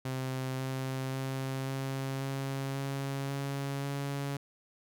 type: tone with pitch steps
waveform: sawtooth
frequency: 130.81 / 132.1 / 133.4 / 134.72 / 136.05 / 137.39 / 138.75 / 140.12 Hz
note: C3 / C3 / C3 / C#3 / C#3 / C#3 / C#3 / C#3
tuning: 0 / +17 / +34 / -49 / -32 / -15 / +2 / +19 cents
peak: -29 dBFS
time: 0.05-4.37 s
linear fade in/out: 5 ms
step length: 540 ms
effects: none